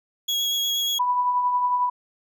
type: tone with vibrato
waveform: 35% pulse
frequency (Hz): 3322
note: G#7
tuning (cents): 0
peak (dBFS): -20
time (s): 0.28-0.99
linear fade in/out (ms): 10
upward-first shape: sine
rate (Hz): 8.4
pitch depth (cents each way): 13
type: tone with tremolo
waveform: sine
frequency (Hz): 987.8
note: B5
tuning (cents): 0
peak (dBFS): -17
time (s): 0.99-1.9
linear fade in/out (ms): 10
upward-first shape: triangle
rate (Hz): 11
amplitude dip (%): 45
effects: none